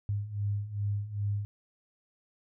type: beating tone pair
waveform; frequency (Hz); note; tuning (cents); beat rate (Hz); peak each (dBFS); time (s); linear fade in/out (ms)
sine; 100.6 / 103.1; G2 / G#2; +45 / -12; 2.5; -35 / -31; 0.09-1.45; 0
effects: none